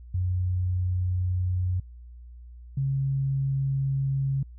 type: tone pair in turn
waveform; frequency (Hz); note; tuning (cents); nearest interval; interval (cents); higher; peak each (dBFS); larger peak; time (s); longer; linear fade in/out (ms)
sine; 91 / 136.35; F#2 / C#3; -28 / -28; perfect fifth; 700; second; -23; neither; 0.14-1.8 / 2.77-4.43; neither; 5
effects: added 60 Hz sine -42 dBFS peak until 4.58 s